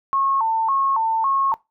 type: tone with vibrato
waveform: sine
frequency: 987.8 Hz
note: B5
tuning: in tune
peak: -17 dBFS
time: 0.13-1.54 s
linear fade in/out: 0 ms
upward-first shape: square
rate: 1.8 Hz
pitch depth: 170 cents each way
effects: noise-tail reverb RT60 0.2 s tail -20 dB re dry

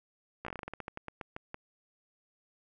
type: slowing click train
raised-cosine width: 0.5 ms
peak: -24 dBFS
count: 17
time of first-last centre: 0.45-1.544 s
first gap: 15 ms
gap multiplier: 1.18
effects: none

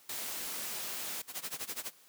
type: noise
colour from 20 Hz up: white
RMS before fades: -39 dBFS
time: 0.09-1.22 s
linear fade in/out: 5 ms
type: noise with tremolo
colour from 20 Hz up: white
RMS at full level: -37 dBFS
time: 1.27-1.92 s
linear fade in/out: 50 ms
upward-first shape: sine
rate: 12 Hz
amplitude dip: 90%
effects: white hiss -61 dBFS RMS until 2.08 s + high-pass 150 Hz 12 dB/octave

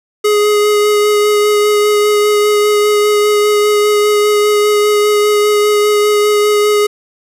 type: tone with vibrato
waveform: square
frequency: 417.5 Hz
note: G#4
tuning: 9 cents sharp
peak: -9 dBFS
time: 0.24-6.87 s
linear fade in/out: 10 ms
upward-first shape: sine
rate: 5 Hz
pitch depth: 12 cents each way
effects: resampled to 32000 Hz + 7-bit

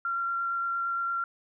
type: tone with vibrato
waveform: sine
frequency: 1374 Hz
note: F6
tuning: 29 cents flat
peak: -27 dBFS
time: 0.05-1.24 s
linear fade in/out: 2 ms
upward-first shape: sine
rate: 8.7 Hz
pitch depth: 8 cents each way
effects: none

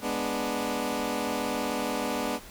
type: chord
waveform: 15% pulse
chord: G# diminished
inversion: none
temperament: equal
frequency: 207.7 / 246.9 / 293.7 Hz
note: G#3 / B3 / D4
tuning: 0 / 0 / 0 cents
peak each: -28 / -25 / -26 dBFS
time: 0.01-2.4 s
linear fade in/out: 50 ms
effects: pink hiss -47 dBFS RMS until 2.5 s

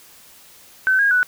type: tone with pitch steps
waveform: sine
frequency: 1528 / 1631 / 1482 Hz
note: G6 / G#6 / F#6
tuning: -45 / -32 / +2 cents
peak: -13 dBFS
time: 0.87-1.23 s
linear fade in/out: 0 ms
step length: 120 ms
effects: white hiss -47 dBFS RMS until 1.27 s

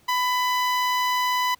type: tone with notch filter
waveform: sawtooth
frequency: 998 Hz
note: B5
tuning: 18 cents sharp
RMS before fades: -23 dBFS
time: 0.08-1.55 s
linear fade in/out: 10 ms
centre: 9100 Hz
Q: 0.96
effects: pink hiss -59 dBFS RMS until 1.59 s

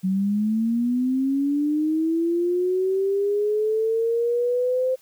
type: linear sweep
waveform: sine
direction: up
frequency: 185 to 520 Hz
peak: -19 dBFS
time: 0.03-4.96 s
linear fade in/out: 20 ms
effects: white hiss -57 dBFS RMS until 5.01 s

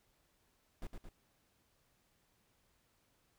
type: noise with echo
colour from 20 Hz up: brown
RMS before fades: -42 dBFS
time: 0.82-0.87 s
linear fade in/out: 2 ms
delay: 110 ms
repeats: 2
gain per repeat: -4 dB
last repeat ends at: 1.09 s
effects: pink hiss -75 dBFS RMS until 3.38 s

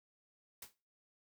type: noise with exponential decay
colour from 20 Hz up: white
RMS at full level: -44 dBFS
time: 0.62-0.74 s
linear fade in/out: 5 ms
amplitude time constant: 25 ms
effects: noise-tail reverb RT60 0.3 s tail -17 dB re dry

